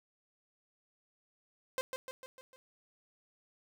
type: tone with echo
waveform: sawtooth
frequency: 520 Hz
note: C5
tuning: 11 cents flat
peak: -28 dBFS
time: 1.78-1.81 s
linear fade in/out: 0 ms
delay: 150 ms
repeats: 5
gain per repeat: -5 dB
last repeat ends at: 2.56 s
effects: none